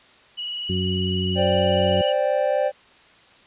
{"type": "tone with vibrato", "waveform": "sine", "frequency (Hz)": 2922, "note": "F#7", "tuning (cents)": -22, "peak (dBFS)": -27, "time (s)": [0.37, 2.13], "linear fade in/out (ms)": 20, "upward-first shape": "square", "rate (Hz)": 20, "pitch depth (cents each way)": 23}
{"type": "harmonic tone", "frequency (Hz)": 92.5, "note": "F#2", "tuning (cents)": 0, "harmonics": [1, 2, 3, 4], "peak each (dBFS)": [-25, -25, -37, -29], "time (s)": [0.69, 2.02], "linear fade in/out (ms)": 10}
{"type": "chord", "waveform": "triangle", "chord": "C suspended second", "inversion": "none", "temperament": "equal", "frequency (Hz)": [523.3, 587.3, 784], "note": ["C5", "D5", "G5"], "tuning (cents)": [0, 0, 0], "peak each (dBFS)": [-21, -19, -25], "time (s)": [1.35, 2.72], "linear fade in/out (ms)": 50}
{"effects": ["white hiss -52 dBFS RMS until 3.46 s", "resampled to 8000 Hz"]}